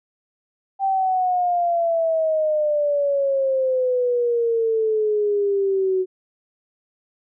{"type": "exponential sweep", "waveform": "sine", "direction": "down", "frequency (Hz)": [784, 370], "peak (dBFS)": -17, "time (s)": [0.79, 6.06], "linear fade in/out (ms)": 50, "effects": []}